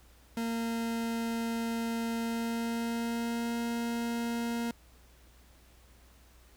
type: tone with pitch glide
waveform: 40% pulse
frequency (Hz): 230 to 234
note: A#3 to A#3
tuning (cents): -23 to +7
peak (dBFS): -30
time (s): 0.37-4.71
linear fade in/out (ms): 2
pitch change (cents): +30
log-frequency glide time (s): 2.2-3.57
effects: added 60 Hz sine -58 dBFS peak until 6.56 s + pink hiss -62 dBFS RMS until 6.56 s